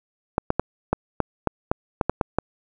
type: clicks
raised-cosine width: 1 ms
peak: -5 dBFS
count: 11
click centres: 0.381 / 0.504 / 0.596 / 0.93 / 1.203 / 1.473 / 1.715 / 2.012 / 2.096 / 2.212 / 2.386 s
effects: none